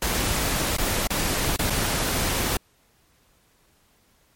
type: noise with dropouts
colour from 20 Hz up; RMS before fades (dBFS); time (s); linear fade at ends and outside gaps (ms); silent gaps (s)
pink; -24; 0.02-2.57; 2; 0.767-0.783 / 1.072-1.104 / 1.563-1.592 / 1.699-1.704
effects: pink hiss -62 dBFS RMS until 4.35 s + MP3 64 kbps